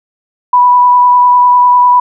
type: tone with vibrato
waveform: sine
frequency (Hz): 985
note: B5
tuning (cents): -5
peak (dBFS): -3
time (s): 0.53-2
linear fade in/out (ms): 5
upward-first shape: square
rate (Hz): 10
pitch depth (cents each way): 9
effects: none